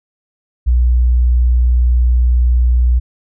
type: tone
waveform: sine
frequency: 60.9 Hz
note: B1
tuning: 24 cents flat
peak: -8 dBFS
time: 0.66-3 s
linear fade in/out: 20 ms
effects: none

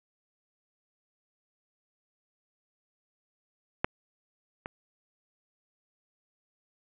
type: clicks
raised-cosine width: 0.5 ms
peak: -9 / -21 dBFS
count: 2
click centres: 3.845 / 4.659 s
effects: resampled to 8000 Hz + 8-bit

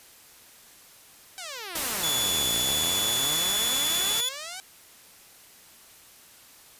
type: exponential two-way sweep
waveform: 5% pulse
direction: down then up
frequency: 780 to 55 to 780 Hz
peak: -24 dBFS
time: 1.38-4.6 s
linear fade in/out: 0 ms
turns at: 2.52 s
type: noise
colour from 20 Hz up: white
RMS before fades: -29 dBFS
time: 1.75-4.21 s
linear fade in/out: 5 ms
type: tone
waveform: sawtooth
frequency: 3448 Hz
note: A7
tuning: 36 cents flat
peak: -22 dBFS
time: 2.03-4.29 s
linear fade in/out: 5 ms
effects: white hiss -52 dBFS RMS until 6.79 s + resampled to 32000 Hz

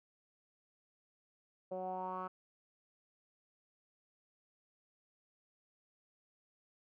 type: tone with low-pass filter sweep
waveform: 10% pulse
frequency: 185 Hz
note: F#3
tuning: in tune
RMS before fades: -41 dBFS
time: 1.71-2.28 s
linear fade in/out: 10 ms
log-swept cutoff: 580 to 1300 Hz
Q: 4.7
effects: none

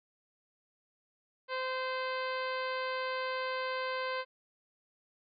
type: harmonic tone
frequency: 517 Hz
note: C5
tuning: 21 cents flat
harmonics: 1 / 2 / 3 / 4 / 5 / 6 / 7 / 8 / 9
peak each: -36 / -37 / -40 / -43 / -46 / -48 / -53 / -49 / -51 dBFS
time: 1.48-4.25 s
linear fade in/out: 50 ms
effects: MP3 96 kbps

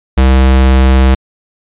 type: tone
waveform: square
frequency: 65.5 Hz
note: C2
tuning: 2 cents sharp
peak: -5 dBFS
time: 0.17-1.15 s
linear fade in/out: 10 ms
effects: resampled to 8000 Hz

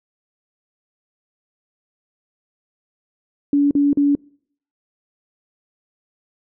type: tone bursts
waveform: sine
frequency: 285.6 Hz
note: D4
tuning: 48 cents flat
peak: -12 dBFS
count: 3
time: 3.53-4.152 s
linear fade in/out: 2 ms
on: 180 ms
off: 41 ms
effects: noise-tail reverb RT60 0.6 s tail -26 dB re dry

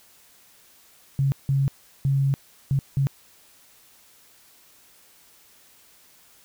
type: tone bursts at uneven times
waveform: sine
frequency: 137.3 Hz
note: C#3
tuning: 16 cents flat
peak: -18 dBFS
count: 5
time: 1.19-1.32 / 1.49-1.68 / 2.05-2.34 / 2.71-2.79 / 2.97-3.07 s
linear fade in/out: 0 ms
effects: white hiss -55 dBFS RMS until 6.44 s

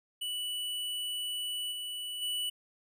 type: tone with level steps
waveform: square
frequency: 2960 Hz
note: F#7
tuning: in tune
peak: -34 / -37 / -32 dBFS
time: 0.21-2.5 s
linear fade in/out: 10 ms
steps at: 1.71 / 2.21 s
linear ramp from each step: 20 ms
effects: none

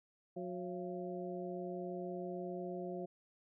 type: harmonic tone with a mistuned harmonic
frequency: 181.2 Hz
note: F#3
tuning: 36 cents flat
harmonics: 1 / 2 / 3 / 4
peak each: -45 / -43 / -47 / -47 dBFS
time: 0.36-3.06 s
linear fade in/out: 10 ms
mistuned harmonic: 4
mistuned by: -100 cents
effects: none

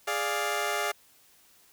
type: chord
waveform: 15% pulse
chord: D diminished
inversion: second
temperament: equal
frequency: 415.3 / 587.3 / 698.5 Hz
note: Ab4 / D5 / F5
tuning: 0 / 0 / 0 cents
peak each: -26 / -26 / -25 dBFS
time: 0.07-0.92 s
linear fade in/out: 10 ms
effects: white hiss -60 dBFS RMS until 1.72 s

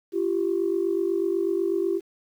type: tone pair together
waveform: sine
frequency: 341.8 / 389.9 Hz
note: F4 / G4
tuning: -37 / -9 cents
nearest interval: major second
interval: 228 cents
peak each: -24 / -24 dBFS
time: 0.12-2.01 s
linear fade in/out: 50 ms
effects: tanh soft clip ceiling -14 dBFS + 9-bit

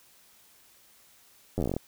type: slowing click train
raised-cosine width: 2 ms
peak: -16 dBFS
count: 12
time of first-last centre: 1.58-1.765 s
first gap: 10 ms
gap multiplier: 1.1
effects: white hiss -59 dBFS RMS until 1.87 s

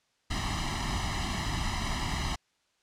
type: noise with comb filter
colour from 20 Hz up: pink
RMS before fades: -31 dBFS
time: 0.3-2.36 s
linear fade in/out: 10 ms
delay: 1 ms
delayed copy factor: +1
effects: white hiss -72 dBFS RMS until 2.82 s + low-pass 6000 Hz 12 dB/octave

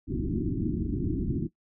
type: low-pass noise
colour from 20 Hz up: white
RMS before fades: -29 dBFS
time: 0.07-1.49 s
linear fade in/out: 50 ms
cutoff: 360 Hz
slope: 96 dB/octave
effects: noise-tail reverb RT60 0.1 s tail -19 dB re dry

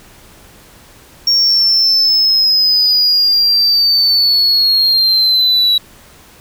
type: linear sweep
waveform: sine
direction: down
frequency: 5540 to 3900 Hz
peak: -6 dBFS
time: 1.27-5.78 s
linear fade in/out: 5 ms
effects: tanh soft clip ceiling -7 dBFS + pink hiss -42 dBFS RMS until 6.4 s

